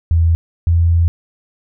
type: tone pair in turn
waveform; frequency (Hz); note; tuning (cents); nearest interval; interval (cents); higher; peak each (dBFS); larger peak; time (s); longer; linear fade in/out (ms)
sine; 82.9 / 84.4; E2 / E2; +10 / +41; unison; 31; second; -9; neither; 0.11-0.35 / 0.67-1.08; second; 0
effects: none